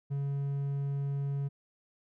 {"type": "tone", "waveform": "triangle", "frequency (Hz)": 140, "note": "C#3", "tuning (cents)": 18, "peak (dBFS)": -28, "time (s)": [0.1, 1.49], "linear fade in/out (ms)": 20, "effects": []}